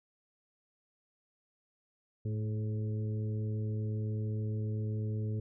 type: harmonic tone with a mistuned harmonic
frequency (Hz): 108.3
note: A2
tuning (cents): -27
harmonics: 1 / 2 / 3 / 4 / 5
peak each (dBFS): -32 / -42 / -48 / -45 / -56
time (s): 2.25-5.4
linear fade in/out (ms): 5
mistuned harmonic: 4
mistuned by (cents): -29
effects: none